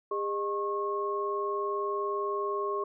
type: tone cluster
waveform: sine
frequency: 405.7 / 613 / 1088 Hz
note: G#4 / D#5 / C#6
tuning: -41 / -26 / -33 cents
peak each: -31 / -40 / -32 dBFS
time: 0.11-2.84 s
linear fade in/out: 5 ms
effects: none